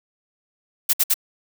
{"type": "noise bursts", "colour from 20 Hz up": "blue", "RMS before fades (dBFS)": -17, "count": 3, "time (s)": [0.89, 1.142], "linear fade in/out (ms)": 10, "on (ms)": 44, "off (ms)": 60, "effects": []}